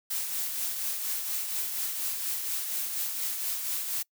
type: noise with tremolo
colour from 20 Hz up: blue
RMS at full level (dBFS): -30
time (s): 0.1-4.03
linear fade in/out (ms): 10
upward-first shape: triangle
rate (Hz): 4.2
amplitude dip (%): 45
effects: noise-tail reverb RT60 0.1 s tail -25 dB re dry